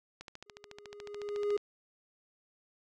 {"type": "click train", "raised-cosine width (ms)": 0.2, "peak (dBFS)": -28, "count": 20, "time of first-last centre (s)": [0.21, 1.577], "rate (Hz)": 13.9}
{"type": "tone with exponential growth", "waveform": "triangle", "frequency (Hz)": 411.9, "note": "G#4", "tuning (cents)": -14, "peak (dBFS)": -24, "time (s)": [0.46, 1.57], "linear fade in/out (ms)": 5, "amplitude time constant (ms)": 240}
{"effects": []}